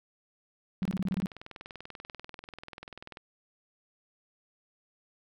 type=tone bursts; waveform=sine; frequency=188.6 Hz; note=F#3; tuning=33 cents sharp; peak=-27 dBFS; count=8; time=0.82-1.259 s; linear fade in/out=0 ms; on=33 ms; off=25 ms
type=click train; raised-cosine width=0.3 ms; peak=-27 dBFS; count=49; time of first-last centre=0.83-3.171 s; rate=20.5 Hz
effects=none